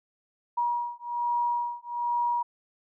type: beating tone pair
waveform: sine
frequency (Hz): 956 / 957.2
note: A#5 / A#5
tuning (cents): +43 / +46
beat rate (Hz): 1.2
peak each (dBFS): -29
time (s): 0.57-2.43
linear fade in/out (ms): 10
effects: none